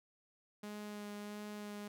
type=tone with vibrato; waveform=sawtooth; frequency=207.7 Hz; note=G#3; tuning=in tune; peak=-40 dBFS; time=0.63-1.88 s; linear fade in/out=5 ms; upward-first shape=sine; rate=1.5 Hz; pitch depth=12 cents each way; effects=none